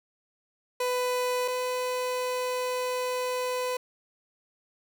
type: tone pair in turn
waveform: 30% pulse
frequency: 498.7 / 502.2 Hz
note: B4 / B4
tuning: +17 / +29 cents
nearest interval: unison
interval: 12 cents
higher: second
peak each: -23 / -25 dBFS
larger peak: first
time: 0.8-1.48 / 1.48-3.77 s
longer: second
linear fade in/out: 5 ms
effects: none